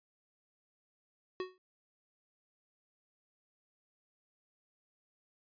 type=tone with exponential decay; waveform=square; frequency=370 Hz; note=F#4; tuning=in tune; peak=-33 dBFS; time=1.4-1.58 s; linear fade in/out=1 ms; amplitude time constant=38 ms; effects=resampled to 11025 Hz